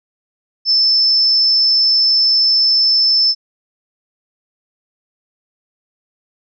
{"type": "tone with amplitude modulation", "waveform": "sine", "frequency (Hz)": 5274, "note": "E8", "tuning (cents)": 0, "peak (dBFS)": -8, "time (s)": [0.65, 3.35], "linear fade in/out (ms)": 50, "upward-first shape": "sine", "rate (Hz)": 267, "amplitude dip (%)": 35, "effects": []}